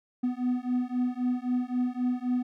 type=beating tone pair; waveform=triangle; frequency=246.9 / 250.7 Hz; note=B3 / B3; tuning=0 / +26 cents; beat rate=3.8 Hz; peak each=-27 dBFS; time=0.23-2.43 s; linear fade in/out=10 ms; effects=none